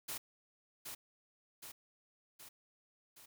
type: noise with echo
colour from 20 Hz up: white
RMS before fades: -42 dBFS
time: 0.08-0.18 s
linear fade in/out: 10 ms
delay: 770 ms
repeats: 4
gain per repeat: -4 dB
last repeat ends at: 3.26 s
effects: none